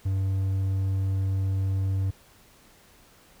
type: tone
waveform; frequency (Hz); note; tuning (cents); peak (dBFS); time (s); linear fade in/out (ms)
triangle; 96.2; G2; -32; -21; 0.05-2.11; 10
effects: pink hiss -56 dBFS RMS until 3.4 s